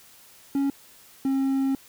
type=tone pair in turn; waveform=triangle; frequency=277.2 / 269.5 Hz; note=C#4 / C#4; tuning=0 / -49 cents; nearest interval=unison; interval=49 cents; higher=first; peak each=-19 dBFS; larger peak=neither; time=0.55-0.7 / 1.25-1.75 s; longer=second; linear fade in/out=2 ms; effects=white hiss -52 dBFS RMS until 1.88 s